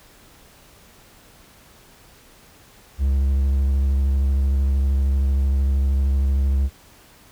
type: tone with vibrato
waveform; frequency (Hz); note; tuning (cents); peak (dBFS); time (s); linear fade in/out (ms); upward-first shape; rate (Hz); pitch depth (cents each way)
triangle; 68.1; C#2; -30; -14; 2.98-6.7; 50; square; 13; 23
effects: pink hiss -50 dBFS RMS until 7.31 s